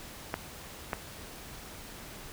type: clicks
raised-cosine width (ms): 0.5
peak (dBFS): -15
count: 2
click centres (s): 0.341 / 0.932
effects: pink hiss -46 dBFS RMS until 2.32 s